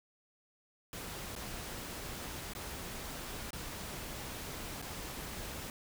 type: noise with dropouts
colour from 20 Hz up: pink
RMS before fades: -43 dBFS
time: 0.93-5.7 s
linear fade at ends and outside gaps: 1 ms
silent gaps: 1.353-1.362 / 2.535-2.55 / 3.506-3.531 / 4.817-4.824 s
effects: none